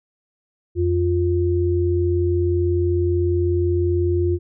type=tone pair together; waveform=sine; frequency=87.31 / 351.1 Hz; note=F2 / F4; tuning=0 / +9 cents; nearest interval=2 octaves; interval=2409 cents; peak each=-19 dBFS; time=0.75-4.39 s; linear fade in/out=50 ms; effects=none